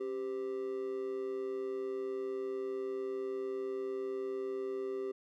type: tone with amplitude modulation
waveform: triangle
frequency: 392.2 Hz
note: G4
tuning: 1 cent sharp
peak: -30 dBFS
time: 0-5.12 s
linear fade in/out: 10 ms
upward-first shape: sine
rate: 120 Hz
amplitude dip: 65%
effects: none